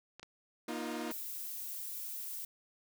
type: clicks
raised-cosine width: 0.2 ms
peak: -31 dBFS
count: 2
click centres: 0.196 / 0.23 s
type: chord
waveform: sawtooth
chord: Bb suspended fourth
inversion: none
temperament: equal with one note detuned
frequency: 238.3 / 311.1 / 349.2 Hz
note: Bb3 / Eb4 / F4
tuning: +38 / 0 / 0 cents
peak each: -37 / -37 / -39 dBFS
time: 0.68-1.12 s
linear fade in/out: 5 ms
type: noise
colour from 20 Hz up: violet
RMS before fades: -42 dBFS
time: 1.11-2.45 s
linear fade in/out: 2 ms
effects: none